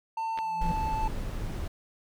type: tone with pitch glide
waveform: triangle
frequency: 897 to 878 Hz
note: A5 to A5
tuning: +33 to -4 cents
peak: -27 dBFS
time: 0.17-1.08 s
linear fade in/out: 5 ms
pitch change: -37 cents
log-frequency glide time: 0.36-0.54 s
type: clicks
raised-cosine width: 0.3 ms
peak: -25 / -21 dBFS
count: 2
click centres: 0.376 / 0.388 s
type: tone with exponential growth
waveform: triangle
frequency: 170 Hz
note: F3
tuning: 46 cents flat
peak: -24 dBFS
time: 0.41-0.72 s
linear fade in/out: 5 ms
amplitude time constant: 67 ms
type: noise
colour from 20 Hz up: brown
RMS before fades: -32 dBFS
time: 0.61-1.68 s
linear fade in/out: 5 ms
effects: none